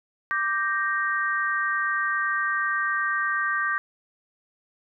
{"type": "chord", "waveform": "sine", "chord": "G minor", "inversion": "second", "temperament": "equal", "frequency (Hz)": [1174.7, 1568, 1864.7], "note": ["D6", "G6", "Bb6"], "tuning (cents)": [0, 0, 0], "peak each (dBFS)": [-27, -26, -28], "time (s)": [0.31, 3.78], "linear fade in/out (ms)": 0, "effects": []}